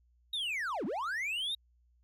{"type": "linear two-way sweep", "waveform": "triangle", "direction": "down then up", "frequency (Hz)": [3807, 174.2, 3807], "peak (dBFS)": -31, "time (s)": [0.33, 1.55], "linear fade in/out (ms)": 5, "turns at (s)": 0.85, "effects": ["added 60 Hz sine -65 dBFS peak until 2.03 s"]}